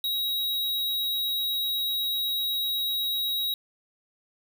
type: tone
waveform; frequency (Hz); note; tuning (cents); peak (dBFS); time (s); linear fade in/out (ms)
square; 3827; A#7; +45; -26; 0.04-3.54; 2
effects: none